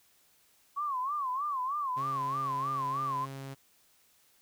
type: tone with vibrato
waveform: sine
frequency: 1096 Hz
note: C#6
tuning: 20 cents flat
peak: -30 dBFS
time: 0.76-3.26 s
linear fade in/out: 20 ms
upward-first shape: sine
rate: 3.2 Hz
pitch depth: 160 cents each way
type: tone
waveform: sawtooth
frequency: 135.9 Hz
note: C#3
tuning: 34 cents flat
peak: -36 dBFS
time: 1.96-3.55 s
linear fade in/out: 20 ms
effects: white hiss -66 dBFS RMS until 4.41 s